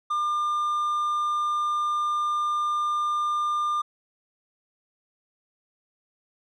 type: tone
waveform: triangle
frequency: 1200 Hz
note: D6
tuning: 37 cents sharp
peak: -21 dBFS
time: 0.1-3.82 s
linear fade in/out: 10 ms
effects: resampled to 24000 Hz